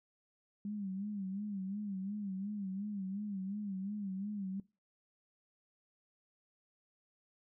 sine tone with vibrato, 198.9 Hz, G3, 25 cents sharp, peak -37 dBFS, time 0.65-4.6 s, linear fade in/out 2 ms, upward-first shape sine, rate 2.8 Hz, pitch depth 100 cents each way, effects noise-tail reverb RT60 0.3 s tail -21 dB re dry

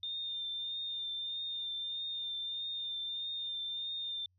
sine tone with vibrato, 3616 Hz, A7, 47 cents sharp, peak -36 dBFS, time 0.03-4.26 s, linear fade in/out 2 ms, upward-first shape triangle, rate 1.6 Hz, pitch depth 28 cents each way, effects added 91 Hz sine -70 dBFS peak until 4.38 s

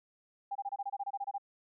sine tone bursts, 800 Hz, G5, 35 cents sharp, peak -33 dBFS, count 13, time 0.51-1.382 s, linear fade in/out 10 ms, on 44 ms, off 25 ms, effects none

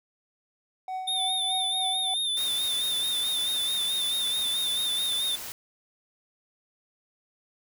triangle tone with tremolo, 750 Hz, F#5, 23 cents sharp, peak -27 dBFS, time 0.88-2.14 s, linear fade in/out 2 ms, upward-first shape triangle, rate 3.3 Hz, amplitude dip 70%
square tone with vibrato, 3600 Hz, A7, 39 cents sharp, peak -26 dBFS, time 1.07-5.36 s, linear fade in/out 10 ms, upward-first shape sine, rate 4.6 Hz, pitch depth 55 cents each way
white noise, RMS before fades -38 dBFS, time 2.37-5.52 s, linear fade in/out 0 ms
effects none

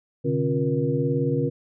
sine tone cluster, 128.8 / 147.1 / 271.1 / 356 / 474.6 Hz, C3 / D3 / C#4 / F4 / A#4, -27 / +3 / -38 / +33 / +31 cents, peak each -28 / -25 / -27 / -30 / -26 dBFS, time 0.24-1.5 s, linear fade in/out 20 ms, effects none

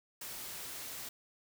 white noise, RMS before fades -44 dBFS, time 0.21-1.09 s, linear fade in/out 5 ms, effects none

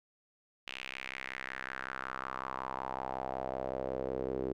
sawtooth tone with band-pass filter sweep, 65.41 Hz, C2, in tune, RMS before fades -39 dBFS, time 0.67-4.53 s, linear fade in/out 5 ms, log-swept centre 2800 to 390 Hz, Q 3.5, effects none

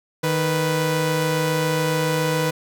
sawtooth tone pair together, 155.57 / 493.9 Hz, D#3 / B4, 0 / 0 cents, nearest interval octave + minor sixth, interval 2000 cents, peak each -18 / -18 dBFS, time 0.23-2.51 s, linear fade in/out 10 ms, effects none

